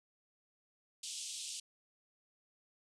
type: band-pass noise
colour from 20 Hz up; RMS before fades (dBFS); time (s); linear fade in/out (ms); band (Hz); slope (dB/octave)
white; -44; 1.03-1.6; 5; 2800 to 9100; 48
effects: none